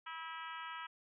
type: harmonic tone with a mistuned harmonic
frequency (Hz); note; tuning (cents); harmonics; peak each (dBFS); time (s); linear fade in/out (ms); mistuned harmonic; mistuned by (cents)
324.4; E4; -28; 3 / 4 / 5 / 6 / 7 / 8 / 9 / 10; -48 / -47 / -51 / -53 / -55 / -58 / -55 / -57; 0.06-0.87; 10; 7; +45
effects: none